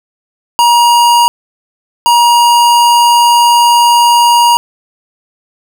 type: tone pair in turn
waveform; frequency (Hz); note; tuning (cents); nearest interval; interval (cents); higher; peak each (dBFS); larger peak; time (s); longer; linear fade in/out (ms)
square; 950 / 950; A#5 / A#5; +33 / +33; unison; 0; neither; -5; neither; 0.59-1.28 / 2.06-4.57; second; 0
effects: none